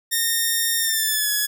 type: tone with pitch glide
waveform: 5% pulse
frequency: 1834 to 1691.5 Hz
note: A#6 to G#6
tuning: -29 to +31 cents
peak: -9 dBFS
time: 0.11-1.47 s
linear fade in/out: 20 ms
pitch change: -140 cents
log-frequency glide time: 0.79-1.31 s
effects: none